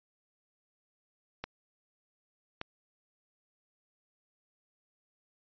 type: clicks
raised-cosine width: 0.3 ms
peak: -20 dBFS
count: 2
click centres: 1.44 / 2.614 s
effects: resampled to 11025 Hz